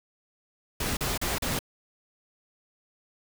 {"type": "noise bursts", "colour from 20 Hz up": "pink", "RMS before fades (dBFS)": -29, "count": 4, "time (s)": [0.8, 1.591], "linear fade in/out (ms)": 5, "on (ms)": 170, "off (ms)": 37, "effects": []}